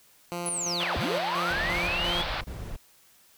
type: tone with tremolo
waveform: 10% pulse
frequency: 174 Hz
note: F3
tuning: 6 cents flat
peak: -23 dBFS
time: 0.32-2.22 s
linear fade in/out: 0 ms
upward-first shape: square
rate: 2.9 Hz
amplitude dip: 50%
type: linear two-way sweep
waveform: sine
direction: down then up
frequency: 10340 to 46.75 to 3418 Hz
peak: -28 dBFS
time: 0.46-2.23 s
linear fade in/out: 0 ms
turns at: 0.97 s
type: band-pass noise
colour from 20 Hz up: pink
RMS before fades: -33 dBFS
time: 0.8-2.41 s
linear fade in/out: 2 ms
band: 540 to 4600 Hz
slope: 48 dB/octave
type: noise bursts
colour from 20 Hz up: brown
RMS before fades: -36 dBFS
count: 4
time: 1.5-2.766 s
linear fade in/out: 10 ms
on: 300 ms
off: 22 ms
effects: white hiss -59 dBFS RMS until 3.37 s